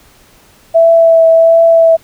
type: tone with vibrato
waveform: sine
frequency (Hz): 659.3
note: E5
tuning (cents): 0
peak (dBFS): -3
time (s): 0.74-1.97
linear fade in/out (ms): 20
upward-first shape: triangle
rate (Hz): 1.4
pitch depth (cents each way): 17
effects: pink hiss -45 dBFS RMS until 2.03 s